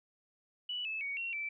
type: tone with pitch steps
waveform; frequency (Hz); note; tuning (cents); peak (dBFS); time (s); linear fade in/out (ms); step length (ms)
sine; 2955 / 2611 / 2240 / 2735 / 2326; F#7 / E7 / C#7 / F7 / D7; -3 / -17 / +18 / -37 / -17; -35; 0.69-1.49; 5; 160
effects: none